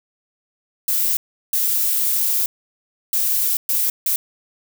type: noise bursts at uneven times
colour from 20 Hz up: violet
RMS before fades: -19 dBFS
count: 5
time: 0.88-1.17 / 1.53-2.46 / 3.13-3.57 / 3.69-3.9 / 4.06-4.16 s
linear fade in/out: 2 ms
effects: none